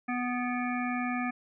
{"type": "harmonic tone with a mistuned harmonic", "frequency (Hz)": 246.9, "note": "B3", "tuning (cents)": 0, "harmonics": [1, 3, 5, 7, 9, 10], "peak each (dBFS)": [-31, -36, -38, -39, -41, -41], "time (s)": [0.08, 1.31], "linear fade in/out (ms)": 10, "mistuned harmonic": 10, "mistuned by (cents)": -60, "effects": []}